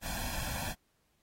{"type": "noise with comb filter", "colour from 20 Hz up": "pink", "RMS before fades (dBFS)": -37, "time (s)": [0.01, 0.75], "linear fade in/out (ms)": 50, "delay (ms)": 1.2, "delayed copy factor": 0.9, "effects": ["pink hiss -75 dBFS RMS until 1.22 s", "AAC 48 kbps"]}